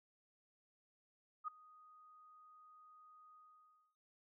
sine tone with ADSR envelope, 1244.5 Hz, D#6, in tune, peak -37 dBFS, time 1.44-3.96 s, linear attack 37 ms, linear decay 8 ms, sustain -23 dB, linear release 610 ms, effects none

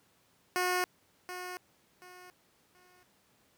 10% pulse tone with echo, 362.2 Hz, F#4, 37 cents flat, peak -20 dBFS, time 0.56-0.84 s, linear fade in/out 0 ms, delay 730 ms, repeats 3, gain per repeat -11 dB, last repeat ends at 3.03 s, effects pink hiss -68 dBFS RMS until 3.57 s + high-pass 100 Hz 12 dB/octave

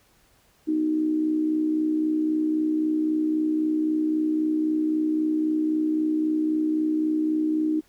sine tone with amplitude modulation, 310 Hz, D#4, 6 cents flat, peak -18 dBFS, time 0.67-7.81 s, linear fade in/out 20 ms, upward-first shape sine, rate 63.8 Hz, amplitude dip 55%, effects pink hiss -61 dBFS RMS until 7.88 s

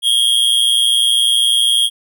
square tone with amplitude modulation, 3264 Hz, G#7, 31 cents flat, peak -8 dBFS, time 0.02-1.9 s, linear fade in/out 50 ms, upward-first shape sine, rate 120 Hz, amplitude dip 80%, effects none

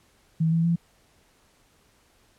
sine tone with pitch steps, 161.5 / 165.27 / 169.14 Hz, E3 / E3 / E3, -35 / +5 / +45 cents, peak -19 dBFS, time 0.4-0.76 s, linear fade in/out 10 ms, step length 120 ms, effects pink hiss -62 dBFS RMS until 2.38 s + low-pass 12000 Hz 12 dB/octave

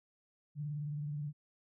sine tone with vibrato, 147.6 Hz, D3, 9 cents sharp, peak -36 dBFS, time 0.55-1.33 s, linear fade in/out 50 ms, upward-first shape triangle, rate 19 Hz, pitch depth 74 cents each way, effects none

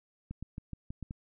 clicks, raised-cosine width 5 ms, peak -27 dBFS, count 7, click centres 0.31 / 0.426 / 0.581 / 0.733 / 0.905 / 1.027 / 1.109 s, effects none

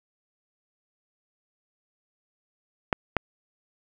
clicks, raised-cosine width 0.5 ms, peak -6 dBFS, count 2, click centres 2.928 / 3.167 s, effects none

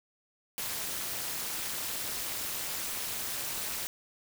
white noise with amplitude modulation, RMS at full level -32 dBFS, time 0.58-3.87 s, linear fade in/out 0 ms, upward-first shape sine, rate 226 Hz, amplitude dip 80%, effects none

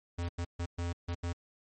square tone bursts at uneven times, 86.3 Hz, F2, 20 cents flat, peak -33 dBFS, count 6, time 0.18-0.29 / 0.38-0.45 / 0.59-0.66 / 0.78-0.93 / 1.08-1.15 / 1.23-1.33 s, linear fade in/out 10 ms, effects MP3 32 kbps

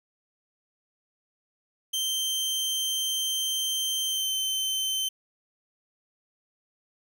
sawtooth tone with pitch glide, 3131 to 3090 Hz, G7 to G7, -3 to -26 cents, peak -23 dBFS, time 1.93-5.09 s, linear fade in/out 10 ms, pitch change -23 cents, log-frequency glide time 4.05-4.34 s, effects none

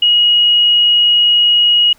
sine tone, 2895 Hz, F#7, 38 cents flat, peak -7 dBFS, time 0.02-1.93 s, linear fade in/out 5 ms, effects pink hiss -50 dBFS RMS until 1.98 s

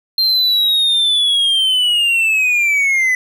triangle linear sweep, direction down, 4186 to 1993 Hz, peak -10 dBFS, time 0.18-3.15 s, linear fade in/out 2 ms, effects none

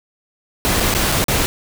pink noise with dropouts, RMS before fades -17 dBFS, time 0.65-1.46 s, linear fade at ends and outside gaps 0 ms, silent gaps 0.8-0.804 / 0.94-0.949 / 1.118-1.122 / 1.241-1.283 s, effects none

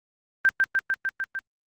sine tone with echo, 1568 Hz, G6, in tune, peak -15 dBFS, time 0.45-0.49 s, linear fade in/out 0 ms, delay 150 ms, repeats 6, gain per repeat -2 dB, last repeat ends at 1.39 s, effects Opus 24 kbps

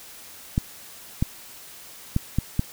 clicks, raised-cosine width 5 ms, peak -8 dBFS, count 5, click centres 0.579 / 1.225 / 2.164 / 2.386 / 2.594 s, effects white hiss -44 dBFS RMS until 2.72 s

